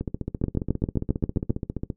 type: two click trains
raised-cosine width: 3 ms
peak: -9 / -15 dBFS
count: 9 / 29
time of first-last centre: 0.44-1.505 / 0.01-1.902 s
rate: 7.51 / 14.8 Hz
effects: noise-tail reverb RT60 0.1 s tail -17 dB re dry